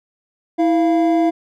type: tone pair together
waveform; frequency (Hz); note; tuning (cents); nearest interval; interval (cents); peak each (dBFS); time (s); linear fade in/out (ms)
triangle; 326.5 / 691; E4 / F5; -17 / -19; octave + minor second; 1298; -12 / -16; 0.58-1.31; 20
effects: none